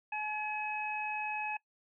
harmonic tone, 850 Hz, G#5, 40 cents sharp, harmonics 1 / 2 / 3, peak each -37 / -44 / -37 dBFS, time 0.12-1.57 s, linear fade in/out 5 ms, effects noise-tail reverb RT60 0.1 s tail -22 dB re dry

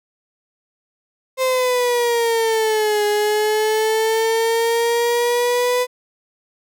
35% pulse exponential two-way sweep, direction down then up, 523.3 to 415.3 to 498.7 Hz, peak -14 dBFS, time 1.37-5.87 s, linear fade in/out 50 ms, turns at 3.05 s, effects none

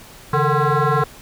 sine tone with frequency modulation, 458.1 Hz, A#4, 30 cents flat, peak -12 dBFS, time 0.33-1.04 s, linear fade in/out 5 ms, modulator 299 Hz, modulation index 3.2, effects tanh soft clip ceiling -12 dBFS + pink hiss -42 dBFS RMS until 1.21 s

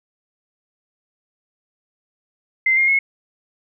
sine tone with pitch steps, 2076 / 2126 / 2177 Hz, C7 / C7 / C#7, -14 / +27 / -32 cents, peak -13 dBFS, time 2.66-2.99 s, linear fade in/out 5 ms, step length 110 ms, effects none

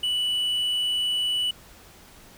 triangle tone, 2960 Hz, F#7, in tune, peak -21 dBFS, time 0.03-1.51 s, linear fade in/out 5 ms, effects pink hiss -50 dBFS RMS until 2.37 s

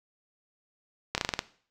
slowing click train, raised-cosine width 0.2 ms, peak -9 dBFS, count 7, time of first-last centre 1.15-1.391 s, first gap 29 ms, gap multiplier 1.13, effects noise-tail reverb RT60 0.5 s tail -17 dB re dry

